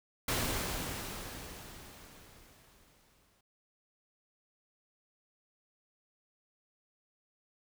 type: noise with exponential decay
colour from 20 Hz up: pink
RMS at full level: -31 dBFS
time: 0.28-3.41 s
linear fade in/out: 5 ms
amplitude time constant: 680 ms
effects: none